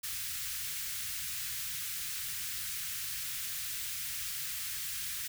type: band-stop noise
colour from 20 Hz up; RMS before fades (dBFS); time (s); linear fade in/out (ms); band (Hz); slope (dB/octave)
white; -38; 0.03-5.28; 10; 150 to 1500; 24
effects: none